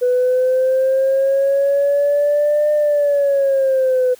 sine linear two-way sweep, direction up then down, 493.9 to 600 to 499.5 Hz, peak -11 dBFS, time 0.01-4.15 s, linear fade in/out 20 ms, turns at 2.73 s, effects tanh soft clip ceiling -9 dBFS + white hiss -47 dBFS RMS until 4.19 s

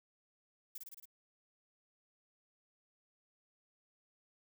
violet noise with echo, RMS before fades -45 dBFS, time 0.75-0.78 s, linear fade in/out 5 ms, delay 55 ms, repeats 5, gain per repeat -2 dB, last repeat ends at 1.055 s, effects none

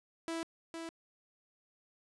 sawtooth tone with echo, 329.6 Hz, E4, in tune, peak -32 dBFS, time 0.28-0.43 s, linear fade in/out 0 ms, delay 460 ms, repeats 1, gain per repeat -5 dB, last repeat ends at 0.89 s, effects resampled to 24000 Hz + 11-bit

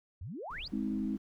sine exponential sweep, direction up, 73.2 to 5100 Hz, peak -39 dBFS, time 0.21-0.68 s, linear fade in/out 5 ms
brown noise, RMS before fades -50 dBFS, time 0.5-1.18 s, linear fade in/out 5 ms
sine chord, Ab major, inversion none, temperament equal with one note detuned, 207.7 / 261.6 / 317.3 Hz, Ab3 / C4 / Eb4, 0 / 0 / +34 cents, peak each -34 / -36 / -38 dBFS, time 0.72-1.17 s, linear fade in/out 10 ms
effects none

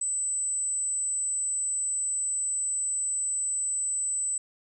sine tone, 8020 Hz, B8, 26 cents sharp, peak -26 dBFS, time 0.01-4.38 s, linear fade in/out 5 ms, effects none

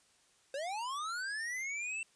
square linear sweep, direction up, 523.3 to 2703 Hz, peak -37 dBFS, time 0.54-2.03 s, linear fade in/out 2 ms, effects white hiss -68 dBFS RMS until 2.15 s + resampled to 22050 Hz

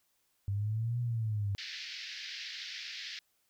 sine exponential two-way sweep, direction up then down, 98 to 122 to 98 Hz, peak -30 dBFS, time 0.48-1.55 s, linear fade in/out 0 ms, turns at 1 s
white band-pass noise, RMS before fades -43 dBFS, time 1.58-3.19 s, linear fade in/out 2 ms, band 1700 to 5200 Hz, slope 48 dB/octave
effects white hiss -75 dBFS RMS until 3.49 s

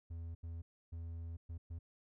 triangle tone bursts at uneven times, 83.3 Hz, E2, 19 cents sharp, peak -40 dBFS, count 5, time 0.1-0.35 / 0.43-0.62 / 0.92-1.37 / 1.49-1.58 / 1.7-1.79 s, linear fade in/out 10 ms, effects none

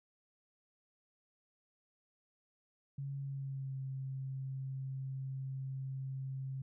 sine tone with pitch glide, 138.59 to 133.56 Hz, C#3 to C3, 0 to +36 cents, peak -38 dBFS, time 2.98-6.62 s, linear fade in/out 5 ms, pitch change -64 cents, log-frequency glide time 3.18-3.78 s, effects none

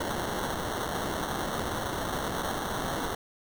white noise with sample-and-hold, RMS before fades -32 dBFS, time 0-3.15 s, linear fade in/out 5 ms, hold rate 2450 Hz, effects none

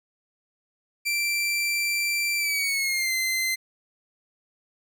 sawtooth tone with pitch glide, 2349 to 2069 Hz, D7 to C7, 0 to -20 cents, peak -20 dBFS, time 1.05-3.56 s, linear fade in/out 20 ms, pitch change -220 cents, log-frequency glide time 2.37-3.13 s, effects none

